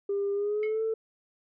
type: tone with pitch glide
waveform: sine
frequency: 400.6 to 444.5 Hz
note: G4 to A4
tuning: +38 to +18 cents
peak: -25 dBFS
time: 0.09-0.94 s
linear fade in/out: 5 ms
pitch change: +180 cents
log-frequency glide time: 0.33-0.82 s
type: tone with exponential decay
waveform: sine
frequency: 2176 Hz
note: C#7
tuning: 33 cents flat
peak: -33 dBFS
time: 0.63-0.83 s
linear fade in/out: 1 ms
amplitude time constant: 42 ms
effects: tanh soft clip ceiling -22 dBFS